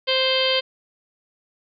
harmonic tone, 523.3 Hz, C5, in tune, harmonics 1 / 2 / 3 / 4 / 5 / 6 / 7 / 8 / 9, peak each -22 / -31 / -32 / -29 / -29 / -22 / -30 / -30 / -29 dBFS, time 0.07-0.61 s, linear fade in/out 20 ms, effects none

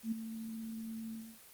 sine tone with ADSR envelope, 224.1 Hz, A3, 32 cents sharp, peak -30 dBFS, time 0.03-1.39 s, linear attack 88 ms, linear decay 10 ms, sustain -10 dB, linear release 280 ms, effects white hiss -57 dBFS RMS until 1.53 s + Opus 24 kbps

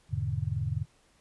sine chord, E dominant seventh, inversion none, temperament equal with one note detuned, 82.41 / 102.99 / 123.47 / 146.83 Hz, E2 / G#2 / B2 / D3, 0 / -14 / 0 / 0 cents, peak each -36 / -32 / -34 / -34 dBFS, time 0.09-0.86 s, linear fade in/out 50 ms, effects pink hiss -65 dBFS RMS until 1.2 s + resampled to 24000 Hz

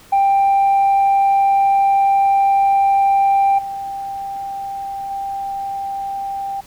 sine tone with level steps, 789 Hz, G5, 11 cents sharp, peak -9 / -23 / -21 dBFS, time 0.12-6.61 s, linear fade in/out 10 ms, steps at 3.58 / 5.1 s, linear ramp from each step 10 ms, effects tanh soft clip ceiling -9 dBFS + pink hiss -45 dBFS RMS until 6.66 s

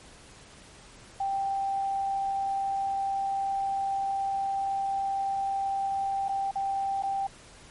sine tone with dropouts, 785 Hz, G5, 2 cents sharp, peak -26 dBFS, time 1.2-7.27 s, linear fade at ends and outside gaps 5 ms, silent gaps 6.284-6.291 / 6.512-6.555 / 7.025-7.034 s, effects pink hiss -51 dBFS RMS until 7.7 s + MP3 48 kbps

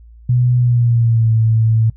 sine tone with pitch glide, 123.47 to 111.92 Hz, B2 to A2, 0 to +30 cents, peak -10 dBFS, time 0.29-1.9 s, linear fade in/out 5 ms, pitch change -170 cents, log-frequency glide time 0.57-1.31 s, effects noise-tail reverb RT60 0.1 s tail -22 dB re dry + added 57 Hz sine -38 dBFS peak until 1.96 s

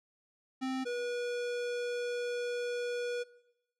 square tone pair in turn, 261.6 / 484.5 Hz, C4 / B4, 0 / -33 cents, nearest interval major seventh, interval 1067 cents, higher second, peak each -33 / -34 dBFS, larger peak first, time 0.61-0.85 / 0.85-3.24 s, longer second, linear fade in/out 20 ms, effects noise-tail reverb RT60 0.9 s tail -20 dB re dry + low-pass 6000 Hz 12 dB/octave

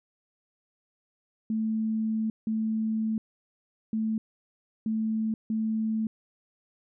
sine tone bursts at uneven times, 220 Hz, A3, in tune, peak -25 dBFS, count 5, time 1.5-2.3 / 2.47-3.18 / 3.93-4.18 / 4.86-5.34 / 5.5-6.07 s, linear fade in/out 2 ms, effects none

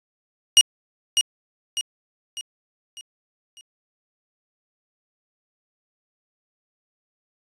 sawtooth tone with echo, 2873 Hz, F7, 48 cents sharp, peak -5 dBFS, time 0.57-0.61 s, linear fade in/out 0 ms, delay 600 ms, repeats 5, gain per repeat -7 dB, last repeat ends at 3.61 s, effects resampled to 24000 Hz

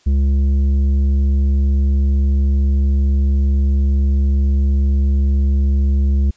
sine tone with tanh clipping, 68.9 Hz, C#2, 10 cents flat, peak -13 dBFS, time 0.06-6.31 s, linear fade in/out 10 ms, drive 8 dB, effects white hiss -55 dBFS RMS until 6.36 s + resampled to 16000 Hz

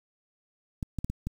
clicks, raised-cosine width 5 ms, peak -19 dBFS, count 5, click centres 0.828 / 0.987 / 1.045 / 1.1 / 1.27 s, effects 8-bit

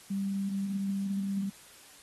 sine tone, 196.5 Hz, G3, 4 cents sharp, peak -29 dBFS, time 0.1-1.5 s, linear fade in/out 10 ms, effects white hiss -54 dBFS RMS until 2.02 s + AAC 32 kbps

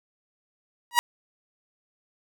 sawtooth tone with exponential growth, 959 Hz, A#5, 49 cents sharp, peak -8 dBFS, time 0.91-0.99 s, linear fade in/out 0 ms, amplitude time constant 16 ms, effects none

